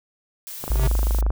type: noise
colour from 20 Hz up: blue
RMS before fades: -35 dBFS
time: 0.47-1.21 s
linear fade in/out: 0 ms
type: tone with exponential growth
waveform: square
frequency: 130 Hz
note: C3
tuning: 11 cents flat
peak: -19 dBFS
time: 0.59-0.87 s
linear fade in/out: 5 ms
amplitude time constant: 60 ms
type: click train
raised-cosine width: 1 ms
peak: -16 dBFS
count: 18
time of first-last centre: 0.64-1.304 s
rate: 25.6 Hz
type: tone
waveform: sine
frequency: 53.3 Hz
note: G#1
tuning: 46 cents sharp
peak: -17 dBFS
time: 0.7-1.31 s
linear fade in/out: 5 ms
effects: none